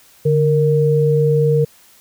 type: tone pair together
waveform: sine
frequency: 146.5 / 464.3 Hz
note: D3 / A#4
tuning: -4 / -7 cents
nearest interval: octave + minor sixth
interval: 1997 cents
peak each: -14 dBFS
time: 0.25-1.65 s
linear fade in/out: 10 ms
effects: white hiss -49 dBFS RMS until 2 s